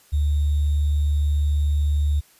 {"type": "tone with sample-and-hold", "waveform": "sine", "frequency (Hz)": 73.42, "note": "D2", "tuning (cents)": 0, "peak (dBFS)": -17, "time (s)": [0.12, 2.21], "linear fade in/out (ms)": 20, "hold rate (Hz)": 3675, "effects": ["white hiss -55 dBFS RMS until 2.39 s", "resampled to 32000 Hz"]}